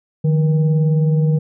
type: tone with frequency modulation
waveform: sine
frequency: 153 Hz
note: D#3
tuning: 29 cents flat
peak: -12 dBFS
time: 0.24-1.39 s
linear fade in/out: 10 ms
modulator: 325 Hz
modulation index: 0.42
effects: none